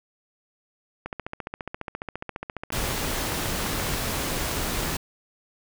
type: click train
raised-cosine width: 0.5 ms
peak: -17 dBFS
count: 43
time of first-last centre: 1.06-3.937 s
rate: 14.6 Hz
type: noise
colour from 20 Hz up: pink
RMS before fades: -28 dBFS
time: 2.72-4.97 s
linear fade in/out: 5 ms
effects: none